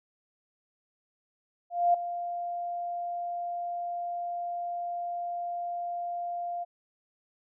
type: tone with ADSR envelope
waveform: sine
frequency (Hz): 698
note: F5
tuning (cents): -1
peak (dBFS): -18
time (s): 1.7-6.65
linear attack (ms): 240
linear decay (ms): 6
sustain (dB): -13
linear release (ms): 24
effects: none